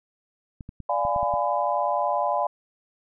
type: clicks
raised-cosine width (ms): 5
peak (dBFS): -25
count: 7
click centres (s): 0.608 / 0.691 / 0.803 / 1.051 / 1.162 / 1.23 / 1.339
type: chord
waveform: sine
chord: D diminished seventh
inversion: none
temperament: equal with one note detuned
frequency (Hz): 587.3 / 698.5 / 830.6 / 1006.2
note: D5 / F5 / Ab5 / Cb6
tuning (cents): 0 / 0 / 0 / +32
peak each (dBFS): -27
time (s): 0.89-2.47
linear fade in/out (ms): 5
effects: none